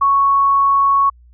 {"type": "tone", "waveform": "sine", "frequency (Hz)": 1108.7, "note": "C#6", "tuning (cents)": 0, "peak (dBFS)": -10, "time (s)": [0.01, 1.1], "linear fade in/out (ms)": 10, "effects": ["added 60 Hz sine -43 dBFS peak until 1.33 s"]}